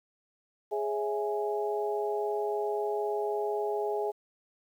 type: harmonic tone with a mistuned harmonic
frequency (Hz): 138.59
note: C#3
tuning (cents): 0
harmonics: 3 / 4 / 5 / 6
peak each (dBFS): -30 / -41 / -36 / -35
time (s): 0.71-4.12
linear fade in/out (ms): 20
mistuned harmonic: 5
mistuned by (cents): -89
effects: 10-bit